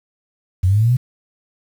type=linear sweep; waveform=sine; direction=up; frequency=87.31 to 129.4 Hz; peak=-11 dBFS; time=0.63-0.97 s; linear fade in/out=10 ms; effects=7-bit